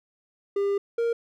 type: tone pair in turn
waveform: triangle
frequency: 400.1 / 465.9 Hz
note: G4 / A#4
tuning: +35 / -1 cents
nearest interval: minor third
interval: 264 cents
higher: second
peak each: -20 dBFS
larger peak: neither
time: 0.56-0.78 / 0.98-1.13 s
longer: first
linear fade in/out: 5 ms
effects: none